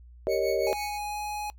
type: chord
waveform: sine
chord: Eb dominant seventh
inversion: first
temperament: equal with one note detuned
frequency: 392 / 466.2 / 556.9 / 622.3 Hz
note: G4 / Bb4 / Db5 / Eb5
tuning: 0 / 0 / +8 / 0 cents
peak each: -29 dBFS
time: 0.27-0.73 s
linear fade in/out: 0 ms
type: tone with tremolo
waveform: 25% pulse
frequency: 2217 Hz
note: C#7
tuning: in tune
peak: -30 dBFS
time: 0.28-0.99 s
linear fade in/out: 50 ms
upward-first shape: triangle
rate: 5.9 Hz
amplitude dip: 80%
type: tone with pitch glide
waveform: square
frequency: 830.6 to 836.4 Hz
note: G#5 to G#5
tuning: 0 to +12 cents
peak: -32 dBFS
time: 0.67-1.5 s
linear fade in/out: 0 ms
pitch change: +12 cents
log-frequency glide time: 1.04-1.2 s
effects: noise-tail reverb RT60 0.1 s tail -22 dB re dry + added 60 Hz sine -47 dBFS peak until 1.58 s